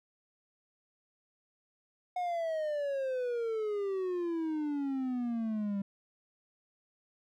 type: exponential sweep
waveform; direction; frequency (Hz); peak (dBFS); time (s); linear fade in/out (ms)
triangle; down; 730 to 196; -29; 2.16-5.82; 5
effects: none